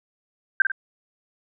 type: tone with echo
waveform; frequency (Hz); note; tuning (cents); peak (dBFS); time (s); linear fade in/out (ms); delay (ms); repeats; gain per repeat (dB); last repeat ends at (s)
sine; 1568; G6; 0; -11; 0.6-0.62; 2; 49; 2; -7; 0.718
effects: none